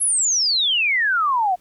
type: exponential sweep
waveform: sine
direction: down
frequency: 11175 to 698.5 Hz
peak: -16 dBFS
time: 0-1.56 s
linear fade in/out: 20 ms
effects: pink hiss -58 dBFS RMS until 1.6 s